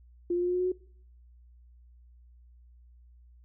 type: tone with pitch steps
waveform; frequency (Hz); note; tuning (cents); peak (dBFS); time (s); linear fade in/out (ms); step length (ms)
sine; 349.2 / 352.2 / 355.3 / 358.4 / 361.5 / 364.7 / 367.8; F4 / F4 / F4 / F4 / F#4 / F#4 / F#4; 0 / +15 / +30 / +45 / -40 / -25 / -10; -25; 0.3-0.72; 5; 60
effects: noise-tail reverb RT60 0.6 s tail -23 dB re dry + added 60 Hz sine -53 dBFS peak until 3.44 s